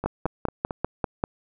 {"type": "two click trains", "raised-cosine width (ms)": 1, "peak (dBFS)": [-15, -9], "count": [4, 7], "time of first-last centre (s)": [[0.04, 0.708], [0.06, 1.239]], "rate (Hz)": [4.49, 5.09], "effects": []}